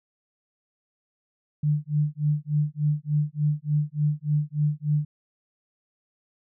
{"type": "tone with tremolo", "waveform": "sine", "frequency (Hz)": 149.2, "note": "D3", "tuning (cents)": 28, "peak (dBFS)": -18, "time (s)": [1.63, 5.05], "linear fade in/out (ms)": 5, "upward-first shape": "sine", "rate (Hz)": 3.4, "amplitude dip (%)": 100, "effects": []}